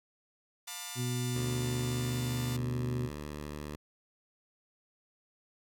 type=chord; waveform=5% pulse; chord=B half-diminished seventh; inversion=second; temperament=just; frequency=711.2 / 889 / 987.8 / 1185.3 Hz; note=F5 / A5 / B5 / D6; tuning=+31 / +18 / 0 / +16 cents; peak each=-35 dBFS; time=0.67-2.57 s; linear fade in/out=10 ms
type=harmonic tone; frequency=123.47 Hz; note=B2; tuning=in tune; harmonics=1 / 2 / 3; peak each=-32 / -38 / -42 dBFS; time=0.95-3.1 s; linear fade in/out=50 ms
type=tone with vibrato; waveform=10% pulse; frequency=74.2 Hz; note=D2; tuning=18 cents sharp; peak=-31 dBFS; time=1.35-3.76 s; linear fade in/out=5 ms; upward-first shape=triangle; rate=11 Hz; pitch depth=15 cents each way
effects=none